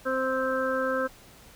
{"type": "harmonic tone", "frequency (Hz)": 261.6, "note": "C4", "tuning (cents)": 0, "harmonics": [1, 2, 4, 5, 6], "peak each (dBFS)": [-33, -27, -37, -32, -32], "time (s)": [0.05, 1.08], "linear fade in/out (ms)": 20, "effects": ["pink hiss -52 dBFS RMS until 1.55 s"]}